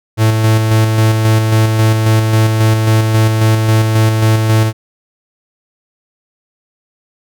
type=tone with tremolo; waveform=45% pulse; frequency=110 Hz; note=A2; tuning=in tune; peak=-7 dBFS; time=0.17-4.73 s; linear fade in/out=50 ms; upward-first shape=square; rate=3.7 Hz; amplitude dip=35%; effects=none